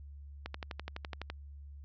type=click train; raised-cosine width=0.3 ms; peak=-23 dBFS; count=11; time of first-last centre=0.46-1.3 s; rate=11.9 Hz; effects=added 71 Hz sine -46 dBFS peak until 1.84 s + resampled to 16000 Hz